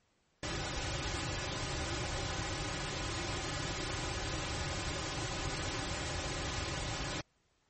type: noise with comb filter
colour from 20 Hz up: pink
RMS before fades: -37 dBFS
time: 0.43-7.21 s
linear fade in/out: 2 ms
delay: 4.4 ms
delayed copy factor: -0.75
effects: pink hiss -74 dBFS RMS until 7.69 s + MP3 32 kbps